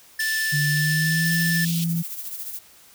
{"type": "tone", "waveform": "square", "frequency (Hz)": 1760, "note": "A6", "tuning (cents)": 0, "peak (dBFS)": -23, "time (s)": [0.19, 1.65], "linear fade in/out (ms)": 5}
{"type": "high-pass noise", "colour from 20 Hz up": "pink", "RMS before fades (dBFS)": -32, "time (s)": [0.2, 1.84], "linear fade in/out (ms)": 0, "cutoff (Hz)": 2700, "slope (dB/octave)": 48}
{"type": "tone with pitch glide", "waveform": "sine", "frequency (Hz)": [147.6, 167.6], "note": ["D3", "E3"], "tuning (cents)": [9, 29], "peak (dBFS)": -21, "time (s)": [0.52, 2.03], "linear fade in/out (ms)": 20, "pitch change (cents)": 220, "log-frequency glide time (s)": [0.67, 1.34]}
{"type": "noise with tremolo", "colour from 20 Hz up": "violet", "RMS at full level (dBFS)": -31, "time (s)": [1.25, 2.59], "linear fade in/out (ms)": 2, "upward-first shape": "sine", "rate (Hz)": 14, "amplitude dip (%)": 55}
{"effects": ["white hiss -51 dBFS RMS until 2.94 s"]}